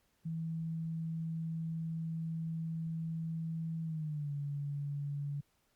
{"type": "tone with pitch glide", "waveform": "sine", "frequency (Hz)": [162.7, 143.28], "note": ["E3", "D3"], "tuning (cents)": [-22, -42], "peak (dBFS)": -35, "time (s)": [0.25, 5.41], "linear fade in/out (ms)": 10, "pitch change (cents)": -220, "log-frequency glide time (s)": [3.84, 4.32], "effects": ["pink hiss -75 dBFS RMS until 5.75 s", "Opus 48 kbps"]}